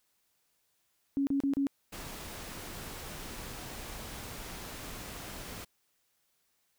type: tone bursts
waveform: sine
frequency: 277.2 Hz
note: C#4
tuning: in tune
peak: -26 dBFS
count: 4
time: 1.17-1.669 s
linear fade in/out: 0 ms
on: 100 ms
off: 33 ms
type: noise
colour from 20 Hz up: pink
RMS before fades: -43 dBFS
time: 1.92-5.65 s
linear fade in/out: 10 ms
effects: white hiss -75 dBFS RMS until 6.78 s